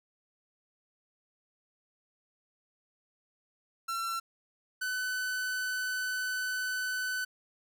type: tone pair in turn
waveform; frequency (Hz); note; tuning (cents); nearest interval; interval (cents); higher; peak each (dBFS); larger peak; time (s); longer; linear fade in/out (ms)
45% pulse; 1352 / 1505.8; E6 / F#6; +43 / +30; major second; 187; second; -32 / -31; second; 3.88-4.2 / 4.81-7.25; second; 10
effects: none